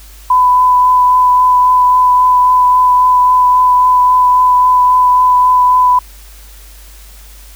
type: tone with vibrato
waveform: sine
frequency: 1000 Hz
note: B5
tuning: 21 cents sharp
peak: -5 dBFS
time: 0.3-5.99 s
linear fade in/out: 5 ms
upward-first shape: triangle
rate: 3.7 Hz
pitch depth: 13 cents each way
effects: added 50 Hz sine -34 dBFS peak until 7.55 s + white hiss -40 dBFS RMS until 7.55 s